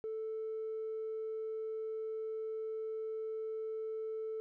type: tone with tanh clipping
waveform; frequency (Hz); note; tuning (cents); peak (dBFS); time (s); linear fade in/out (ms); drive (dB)
triangle; 440; A4; 0; -37; 0.04-4.4; 0; 5
effects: none